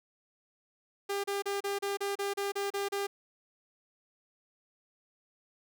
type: tone bursts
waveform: sawtooth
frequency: 400 Hz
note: G4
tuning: 35 cents sharp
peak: -27 dBFS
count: 11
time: 1.09-3.07 s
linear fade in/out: 10 ms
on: 150 ms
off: 33 ms
effects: none